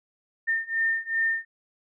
sine beating tone pair, 1811 / 1813.6 Hz, A6 / A#6, +49 / -48 cents, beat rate 2.6 Hz, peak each -27 / -26 dBFS, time 0.47-1.45 s, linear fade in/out 20 ms, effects none

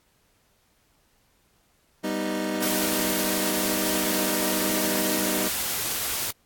25% pulse chord, G augmented, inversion none, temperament equal, 196 / 246.9 / 311.1 Hz, G3 / B3 / D#4, 0 / 0 / 0 cents, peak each -27 / -29 / -25 dBFS, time 2.03-5.49 s, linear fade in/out 20 ms
white noise, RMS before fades -28 dBFS, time 2.62-6.31 s, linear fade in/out 5 ms
effects pink hiss -65 dBFS RMS until 6.45 s + AAC 64 kbps

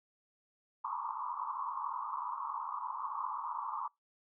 pink band-pass noise, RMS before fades -39 dBFS, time 0.84-3.88 s, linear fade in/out 5 ms, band 900 to 1200 Hz, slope 96 dB/octave, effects noise-tail reverb RT60 0.2 s tail -26 dB re dry

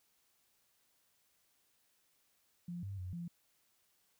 sine tone with pitch steps, 174.4 / 98.4 / 91.2 / 171.9 Hz, F3 / G2 / F#2 / F3, -2 / +7 / -24 / -27 cents, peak -40 dBFS, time 2.68-3.28 s, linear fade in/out 5 ms, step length 150 ms, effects white hiss -75 dBFS RMS until 4.19 s

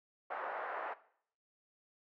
pink band-pass noise, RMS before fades -41 dBFS, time 0.3-0.94 s, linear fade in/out 10 ms, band 560 to 1600 Hz, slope 24 dB/octave, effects noise-tail reverb RT60 0.6 s tail -17 dB re dry

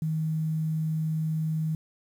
sine tone with quantisation, 157.9 Hz, D#3, 26 cents sharp, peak -25 dBFS, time 0.02-1.75 s, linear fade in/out 2 ms, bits 9, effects none

